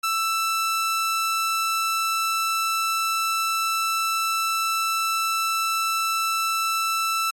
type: tone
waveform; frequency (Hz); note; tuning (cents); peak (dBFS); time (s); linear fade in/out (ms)
sawtooth; 1326; E6; +10; -18; 0.03-7.31; 10
effects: AAC 64 kbps